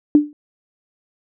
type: tone with exponential decay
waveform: sine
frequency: 295.9 Hz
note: D4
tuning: 13 cents sharp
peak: -4 dBFS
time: 0.15-0.33 s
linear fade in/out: 1 ms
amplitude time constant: 38 ms
effects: none